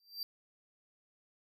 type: tone with exponential growth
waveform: square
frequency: 4699 Hz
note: D8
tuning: in tune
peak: -34 dBFS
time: 0-0.23 s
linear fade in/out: 1 ms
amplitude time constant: 48 ms
effects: none